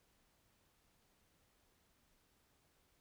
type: silence
effects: pink hiss -75 dBFS RMS until 3 s